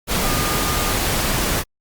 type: tone in noise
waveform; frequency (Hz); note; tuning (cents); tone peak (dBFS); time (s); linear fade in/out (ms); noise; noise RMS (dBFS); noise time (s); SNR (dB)
sine; 1215; D#6; -42; -28; 0.2-0.96; 50; pink; -20; 0.07-1.64; -11
effects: Opus 48 kbps